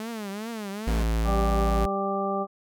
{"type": "tone with vibrato", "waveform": "sawtooth", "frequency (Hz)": 213.4, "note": "G#3", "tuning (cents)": 47, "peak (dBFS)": -28, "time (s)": [0, 1.03], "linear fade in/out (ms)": 2, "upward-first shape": "triangle", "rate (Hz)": 2.5, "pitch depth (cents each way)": 180}
{"type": "tone", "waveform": "square", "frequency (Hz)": 55.5, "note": "A1", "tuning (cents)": 16, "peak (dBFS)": -23, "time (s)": [0.87, 1.86], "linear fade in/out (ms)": 5}
{"type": "harmonic tone", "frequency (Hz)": 196.6, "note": "G3", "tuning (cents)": 5, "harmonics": [1, 2, 3, 4, 6], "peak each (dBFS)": [-31, -31, -31, -31, -31], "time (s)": [1.24, 2.47], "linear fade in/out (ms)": 50}
{"effects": []}